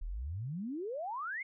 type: exponential sweep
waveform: sine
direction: up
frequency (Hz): 34.23 to 2217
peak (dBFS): -36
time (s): 0.01-1.43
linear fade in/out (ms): 10
effects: none